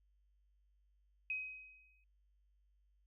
sine tone with exponential decay, 2527 Hz, D#7, 26 cents sharp, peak -35 dBFS, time 1.3-2.04 s, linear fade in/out 2 ms, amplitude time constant 160 ms, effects added 50 Hz sine -70 dBFS peak until 3.06 s

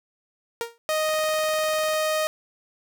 sawtooth tone with exponential decay, 466.2 Hz, A#4, in tune, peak -19 dBFS, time 0.61-0.78 s, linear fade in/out 0 ms, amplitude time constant 35 ms
sawtooth tone, 622.3 Hz, D#5, in tune, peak -18 dBFS, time 0.89-2.27 s, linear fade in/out 0 ms
click train, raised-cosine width 0.3 ms, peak -23 dBFS, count 18, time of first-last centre 1.09-1.936 s, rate 20.1 Hz
effects none

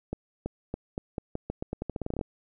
accelerating click train, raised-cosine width 2 ms, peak -18 dBFS, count 19, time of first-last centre 0.13-2.212 s, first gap 330 ms, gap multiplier 0.85, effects none

